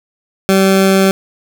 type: tone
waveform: 20% pulse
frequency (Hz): 192.6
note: G3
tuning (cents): -30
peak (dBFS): -3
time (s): 0.49-1.11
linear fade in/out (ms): 0
effects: none